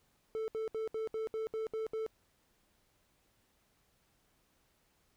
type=tone bursts; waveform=triangle; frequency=441.2 Hz; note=A4; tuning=5 cents sharp; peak=-32 dBFS; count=9; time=0.35-2.064 s; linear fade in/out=0 ms; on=130 ms; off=68 ms; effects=pink hiss -73 dBFS RMS until 5.16 s